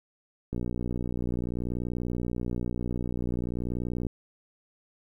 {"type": "click train", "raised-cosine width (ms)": 3, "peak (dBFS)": -19, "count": 215, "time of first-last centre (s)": [0.53, 4.067], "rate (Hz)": 60.5, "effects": ["10-bit"]}